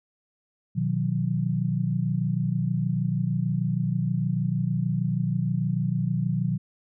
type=chord; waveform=sine; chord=B major; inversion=none; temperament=equal with one note detuned; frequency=123.47 / 155.56 / 182.03 Hz; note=B2 / D#3 / F#3; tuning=0 / 0 / -28 cents; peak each=-27 dBFS; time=0.75-6.58 s; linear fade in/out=20 ms; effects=none